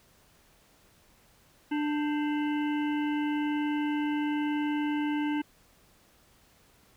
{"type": "harmonic tone with a mistuned harmonic", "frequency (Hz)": 296.5, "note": "D4", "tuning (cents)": 17, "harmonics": [1, 3, 5, 7, 9, 10], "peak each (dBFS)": [-27, -37, -41, -44, -46, -47], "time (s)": [1.71, 5.42], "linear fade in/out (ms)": 10, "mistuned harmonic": 5, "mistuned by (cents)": 95, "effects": ["pink hiss -62 dBFS RMS until 6.96 s"]}